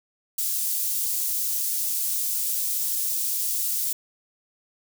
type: high-pass noise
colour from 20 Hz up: white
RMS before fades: -26 dBFS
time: 0.38-3.93 s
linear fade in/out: 5 ms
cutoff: 7000 Hz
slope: 12 dB/octave
effects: none